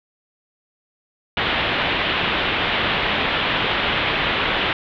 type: low-pass noise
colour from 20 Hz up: white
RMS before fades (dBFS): -21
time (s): 1.37-4.73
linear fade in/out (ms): 2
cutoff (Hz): 3500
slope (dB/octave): 48
effects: none